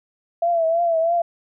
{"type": "tone with vibrato", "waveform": "sine", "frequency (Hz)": 669, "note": "E5", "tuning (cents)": 25, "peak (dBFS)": -16, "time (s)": [0.42, 1.22], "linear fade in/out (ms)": 5, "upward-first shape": "triangle", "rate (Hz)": 3.1, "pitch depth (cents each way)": 72, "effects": []}